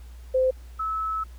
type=tone pair in turn; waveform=sine; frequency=517 / 1300.4 Hz; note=C5 / E6; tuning=-21 / -24 cents; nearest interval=octave + major third; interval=1597 cents; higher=second; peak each=-18 / -25 dBFS; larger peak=first; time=0.34-0.51 / 0.79-1.24 s; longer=second; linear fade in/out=10 ms; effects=added 60 Hz sine -40 dBFS peak until 1.38 s + pink hiss -57 dBFS RMS until 1.38 s